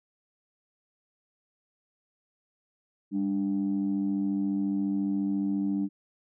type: tone pair together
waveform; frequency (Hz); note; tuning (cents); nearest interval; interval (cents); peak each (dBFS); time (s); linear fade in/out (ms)
sine; 199.33 / 293.7; G3 / D4; +29 / 0; perfect fifth; 671; -27; 3.11-5.89; 50
effects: tanh soft clip ceiling -20 dBFS